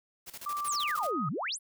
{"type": "noise with tremolo", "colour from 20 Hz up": "white", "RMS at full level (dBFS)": -43, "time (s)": [0.26, 1.11], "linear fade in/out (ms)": 20, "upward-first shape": "square", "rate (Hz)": 13, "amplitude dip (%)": 80}
{"type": "tone with pitch glide", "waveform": "sine", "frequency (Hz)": [1174.7, 1251.8], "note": ["D6", "D#6"], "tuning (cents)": [0, 10], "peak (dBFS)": -31, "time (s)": [0.46, 1.29], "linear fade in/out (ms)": 5, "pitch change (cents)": 110, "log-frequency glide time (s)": [0.81, 1.12]}
{"type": "exponential two-way sweep", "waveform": "sine", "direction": "down then up", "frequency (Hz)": [11840, 130.81, 11840], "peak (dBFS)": -31, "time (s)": [0.64, 1.59], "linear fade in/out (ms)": 50, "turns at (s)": 1.29}
{"effects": []}